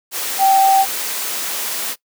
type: tone in noise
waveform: sine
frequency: 777 Hz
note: G5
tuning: 16 cents flat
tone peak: -9 dBFS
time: 0.38-0.86 s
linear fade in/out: 50 ms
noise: white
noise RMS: -23 dBFS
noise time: 0.11-1.96 s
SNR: +11 dB
effects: noise-tail reverb RT60 0.1 s tail -21 dB re dry + high-pass 300 Hz 12 dB/octave